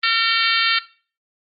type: harmonic tone with a mistuned harmonic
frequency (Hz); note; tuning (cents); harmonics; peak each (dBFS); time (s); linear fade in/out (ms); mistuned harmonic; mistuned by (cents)
455.4; A#4; -40; 3 / 4 / 5 / 6 / 7 / 8 / 9 / 10; -21 / -22 / -23 / -24 / -24 / -25 / -26 / -26; 0.03-0.79; 5; 7; -28
effects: noise-tail reverb RT60 0.4 s tail -18 dB re dry + Opus 32 kbps